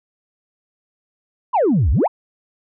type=exponential two-way sweep; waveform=sine; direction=down then up; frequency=1072 to 58.27 to 1072 Hz; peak=-11 dBFS; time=1.53-2.08 s; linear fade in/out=20 ms; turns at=1.91 s; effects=tanh soft clip ceiling -10 dBFS